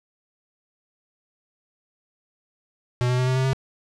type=tone with pitch steps; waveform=square; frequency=123.47 / 125.34 / 127.23 / 129.16 / 131.11 / 133.1 Hz; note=B2 / B2 / C3 / C3 / C3 / C3; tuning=0 / +26 / -48 / -22 / +4 / +30 cents; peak=-20 dBFS; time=3.01-3.532 s; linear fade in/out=0 ms; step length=87 ms; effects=low-pass 7000 Hz 12 dB/octave